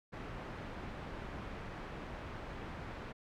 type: low-pass noise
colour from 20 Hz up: pink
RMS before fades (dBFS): -45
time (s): 0.12-3.13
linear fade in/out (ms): 20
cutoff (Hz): 2000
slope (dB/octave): 12
effects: none